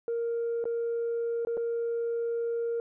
sine tone with dropouts, 466.2 Hz, A#4, in tune, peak -26 dBFS, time 0.08-2.8 s, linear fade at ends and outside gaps 1 ms, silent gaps 0.641-0.654 / 1.45-1.471 / 1.57-1.575 s, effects tanh soft clip ceiling -25 dBFS

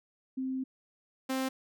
sine / sawtooth tone pair in turn, 261.6 / 263.1 Hz, C4 / C4, 0 / +10 cents, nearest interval unison, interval 10 cents, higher second, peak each -31 / -26 dBFS, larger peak second, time 0.37-0.64 / 1.29-1.49 s, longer first, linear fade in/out 10 ms, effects none

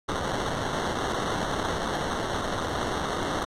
blue noise with sample-and-hold, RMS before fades -29 dBFS, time 0.08-3.45 s, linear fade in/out 10 ms, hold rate 2450 Hz, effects low-pass 7000 Hz 12 dB/octave + AAC 64 kbps

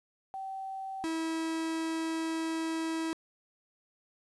sine / 45% pulse tone pair in turn, 771 / 324.2 Hz, G5 / E4, -29 / -29 cents, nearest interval octave + minor third, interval 1500 cents, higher first, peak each -36 / -31 dBFS, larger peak second, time 0.34-1.04 / 1.04-3.13 s, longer second, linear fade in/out 0 ms, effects resampled to 24000 Hz + 11-bit

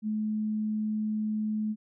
sine tone, 214.6 Hz, A3, 43 cents flat, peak -27 dBFS, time 0.02-1.76 s, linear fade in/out 50 ms, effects none

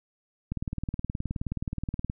click train, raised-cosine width 5 ms, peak -18 dBFS, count 31, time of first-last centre 0.52-2.099 s, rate 19 Hz, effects none

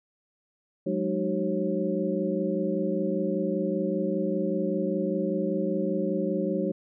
sine tone cluster, 182.8 / 207.9 / 307.2 / 378.5 / 543 Hz, F#3 / G#3 / D#4 / F#4 / C#5, -21 / +2 / -22 / +39 / -36 cents, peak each -31 dBFS, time 0.86-6.72 s, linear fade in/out 10 ms, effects none

